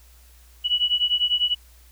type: beating tone pair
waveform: sine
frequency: 2936 / 2946 Hz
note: F#7 / F#7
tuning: -14 / -8 cents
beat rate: 10 Hz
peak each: -22 dBFS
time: 0.64-1.55 s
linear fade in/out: 20 ms
effects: added 60 Hz sine -49 dBFS peak until 1.91 s + white hiss -56 dBFS RMS until 1.91 s